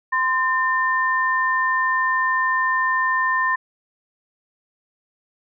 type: tone pair together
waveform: sine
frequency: 1033.5 / 1800 Hz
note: C6 / A6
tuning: -22 / +39 cents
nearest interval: minor seventh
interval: 961 cents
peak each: -20 dBFS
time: 0.12-3.56 s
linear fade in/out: 10 ms
effects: none